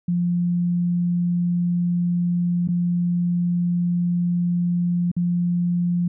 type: tone with dropouts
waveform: sine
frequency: 174.9 Hz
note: F3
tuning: 3 cents sharp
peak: -18 dBFS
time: 0.08-6.08 s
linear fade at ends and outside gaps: 5 ms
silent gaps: 2.676-2.686 / 5.116-5.165 s
effects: none